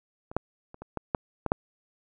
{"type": "clicks", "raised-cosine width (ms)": 1, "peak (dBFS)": [-27, -10, -30, -26, -17, -10, -14, -7], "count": 8, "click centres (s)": [0.315, 0.366, 0.744, 0.82, 0.973, 1.148, 1.463, 1.519], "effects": []}